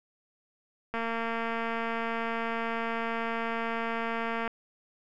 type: click train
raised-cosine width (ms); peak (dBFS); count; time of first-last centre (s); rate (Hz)
0.5; -18; 811; 0.94-4.477; 229
effects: none